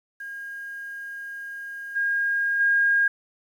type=tone with level steps; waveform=sine; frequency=1623 Hz; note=G#6; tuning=40 cents flat; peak=-33 / -21 / -17 dBFS; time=0.2-3.08 s; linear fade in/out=5 ms; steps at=1.95 / 2.59 s; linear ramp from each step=20 ms; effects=9-bit